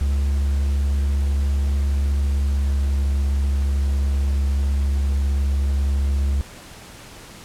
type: tone with pitch glide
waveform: triangle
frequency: 69.9 to 69.26 Hz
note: C#2 to C#2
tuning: +15 to -1 cents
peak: -15 dBFS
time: 0.01-6.41 s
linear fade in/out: 0 ms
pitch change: -16 cents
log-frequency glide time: 2.38-2.83 s
effects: pink hiss -41 dBFS RMS until 7.44 s + low-pass 11000 Hz 12 dB/octave